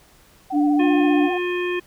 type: tone with vibrato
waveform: sine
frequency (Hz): 740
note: F#5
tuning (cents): 0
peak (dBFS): -25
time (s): 0.5-1.38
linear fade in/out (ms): 10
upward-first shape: sine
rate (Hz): 15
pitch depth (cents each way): 65
type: tone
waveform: sine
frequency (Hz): 293.7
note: D4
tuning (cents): 0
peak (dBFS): -15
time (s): 0.52-1.3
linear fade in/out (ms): 50
type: harmonic tone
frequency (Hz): 356.3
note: F4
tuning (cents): +35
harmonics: 1 / 3 / 5 / 7 / 9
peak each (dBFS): -22 / -33 / -31 / -30 / -38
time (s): 0.79-1.8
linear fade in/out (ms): 10
effects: pink hiss -53 dBFS RMS until 1.86 s